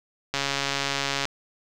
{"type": "click train", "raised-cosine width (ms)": 0.2, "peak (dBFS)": -8, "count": 128, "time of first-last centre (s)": [0.34, 1.254], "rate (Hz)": 139, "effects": []}